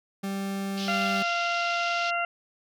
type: tone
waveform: 40% pulse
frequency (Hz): 196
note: G3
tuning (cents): 0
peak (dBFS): -28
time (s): 0.23-1.23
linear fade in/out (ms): 10
type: band-pass noise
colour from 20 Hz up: pink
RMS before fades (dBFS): -37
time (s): 0.77-2.11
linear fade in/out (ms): 10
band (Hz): 2600 to 5600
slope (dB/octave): 48
type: harmonic tone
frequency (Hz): 691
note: F5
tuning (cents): -19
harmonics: 1 / 2 / 3 / 4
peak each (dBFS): -29 / -29 / -35 / -32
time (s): 0.88-2.25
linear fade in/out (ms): 2
effects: none